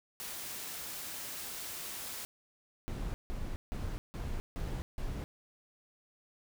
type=noise; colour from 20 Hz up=white; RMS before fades=-42 dBFS; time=0.2-2.25 s; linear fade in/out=0 ms
type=noise bursts; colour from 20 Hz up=brown; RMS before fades=-37 dBFS; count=6; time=2.88-5.24 s; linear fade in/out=0 ms; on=260 ms; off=160 ms
effects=none